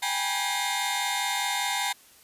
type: tone cluster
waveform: sawtooth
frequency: 786 / 831 / 971 / 2122 / 3652 Hz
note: G5 / G#5 / B5 / C7 / A#7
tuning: +4 / +1 / -30 / +24 / -36 cents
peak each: -29 dBFS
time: 0.02-1.93 s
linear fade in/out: 10 ms
effects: white hiss -55 dBFS RMS until 2.23 s + resampled to 32000 Hz